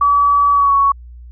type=tone with pitch glide; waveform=sine; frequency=1144 to 1114.6 Hz; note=D6 to C#6; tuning=-46 to +9 cents; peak=-9 dBFS; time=0.01-0.92 s; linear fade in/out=5 ms; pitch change=-45 cents; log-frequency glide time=0.52-0.74 s; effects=added 60 Hz sine -33 dBFS peak until 1.31 s